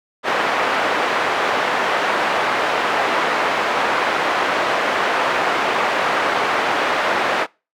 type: band-pass noise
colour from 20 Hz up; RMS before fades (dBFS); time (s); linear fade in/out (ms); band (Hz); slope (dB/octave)
pink; -19; 0.23-7.47; 50; 570 to 2000; 12
effects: noise-tail reverb RT60 0.3 s tail -25 dB re dry